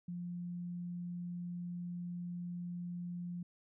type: tone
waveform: sine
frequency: 175.4 Hz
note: F3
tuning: 8 cents sharp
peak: -39 dBFS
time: 0.08-3.43 s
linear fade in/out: 5 ms
effects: none